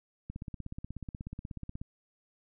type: click train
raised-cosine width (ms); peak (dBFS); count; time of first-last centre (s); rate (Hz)
5; -27; 26; 0.3-1.815; 16.5
effects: none